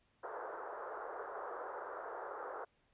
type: band-pass noise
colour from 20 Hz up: pink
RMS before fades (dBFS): -45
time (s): 0.23-2.65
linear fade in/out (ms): 10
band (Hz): 400 to 1500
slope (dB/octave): 48
effects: pink hiss -75 dBFS RMS until 2.93 s + resampled to 8000 Hz